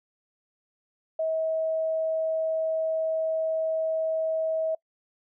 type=tone; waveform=sine; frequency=641 Hz; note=E5; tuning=49 cents flat; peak=-24 dBFS; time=1.19-4.75 s; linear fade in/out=5 ms; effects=noise-tail reverb RT60 0.1 s tail -24 dB re dry